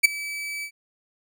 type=tone with ADSR envelope; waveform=40% pulse; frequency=2300 Hz; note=D7; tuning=37 cents flat; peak=-8 dBFS; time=0.03-0.71 s; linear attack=19 ms; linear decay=12 ms; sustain=-21 dB; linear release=76 ms; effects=none